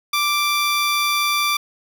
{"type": "tone", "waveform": "15% pulse", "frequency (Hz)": 1174.7, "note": "D6", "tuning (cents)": 0, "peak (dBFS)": -11, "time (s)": [0.13, 1.57], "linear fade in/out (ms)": 5, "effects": []}